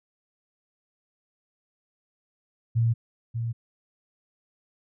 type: tone pair in turn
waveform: sine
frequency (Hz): 115.5 / 115.93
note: A#2 / A#2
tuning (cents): -16 / -9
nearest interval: unison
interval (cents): 7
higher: second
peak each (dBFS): -19 / -26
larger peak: first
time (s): 2.75-2.94 / 3.34-3.53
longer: neither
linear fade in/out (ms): 20
effects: none